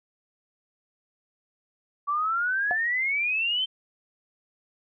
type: exponential sweep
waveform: sine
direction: up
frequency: 1137 to 3136 Hz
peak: -23 dBFS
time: 2.07-3.66 s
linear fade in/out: 20 ms
type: tone with exponential decay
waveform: sine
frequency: 717 Hz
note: F5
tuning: 45 cents sharp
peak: -21 dBFS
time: 2.71-2.79 s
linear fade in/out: 0 ms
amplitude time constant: 17 ms
effects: none